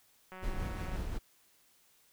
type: click train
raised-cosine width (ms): 0.5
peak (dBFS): -33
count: 120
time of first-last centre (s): 0.32-0.96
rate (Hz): 186
type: noise with tremolo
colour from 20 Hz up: brown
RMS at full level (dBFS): -35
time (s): 0.42-1.19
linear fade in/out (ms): 20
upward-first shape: sine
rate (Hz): 5.7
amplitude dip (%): 30
effects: white hiss -67 dBFS RMS until 2.12 s